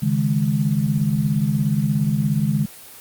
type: chord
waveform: sine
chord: C# suspended second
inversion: none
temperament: equal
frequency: 138.59 / 155.56 / 207.7 Hz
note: C#3 / D#3 / G#3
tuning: 0 / 0 / 0 cents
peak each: -21 dBFS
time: 0.02-2.66 s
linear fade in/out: 10 ms
effects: white hiss -41 dBFS RMS until 3 s + Opus 24 kbps